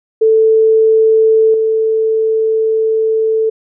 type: tone with level steps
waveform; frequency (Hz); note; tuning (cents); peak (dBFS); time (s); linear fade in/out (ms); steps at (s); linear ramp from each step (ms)
sine; 441.9; A4; +7; -6 / -10; 0.21-3.5; 10; 1.54; 2
effects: none